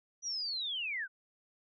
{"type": "linear sweep", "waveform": "sine", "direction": "down", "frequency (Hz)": [5920, 1443], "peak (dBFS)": -34, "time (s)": [0.22, 1.08], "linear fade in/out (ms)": 50, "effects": []}